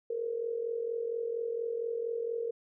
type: tone with amplitude modulation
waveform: sine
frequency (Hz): 463.9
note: A#4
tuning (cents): -8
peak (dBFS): -28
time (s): 0.1-2.51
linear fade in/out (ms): 5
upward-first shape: sine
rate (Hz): 44.3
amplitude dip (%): 70
effects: none